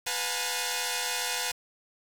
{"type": "tone cluster", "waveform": "5% pulse", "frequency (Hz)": [496.3, 716, 829, 903], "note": ["B4", "F5", "G#5", "A5"], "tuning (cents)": [8, 43, -3, 45], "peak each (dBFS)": -23, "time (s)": [0.06, 1.52], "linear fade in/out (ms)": 10, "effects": ["7-bit"]}